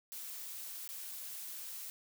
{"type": "noise with dropouts", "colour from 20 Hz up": "blue", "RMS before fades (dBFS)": -45, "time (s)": [0.12, 1.9], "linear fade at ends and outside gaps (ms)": 0, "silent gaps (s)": [0.876, 0.89], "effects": []}